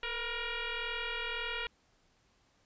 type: tone with frequency modulation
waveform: sine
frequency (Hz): 493.9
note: B4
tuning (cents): 0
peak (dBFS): -34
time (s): 0.03-1.67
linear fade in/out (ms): 2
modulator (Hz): 473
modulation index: 6.1
effects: pink hiss -70 dBFS RMS until 2.65 s + resampled to 16000 Hz